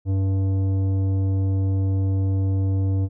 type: tone with tanh clipping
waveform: sine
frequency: 96.3 Hz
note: G2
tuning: 30 cents flat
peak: -20 dBFS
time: 0.05-3.09 s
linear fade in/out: 50 ms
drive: 11 dB
effects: none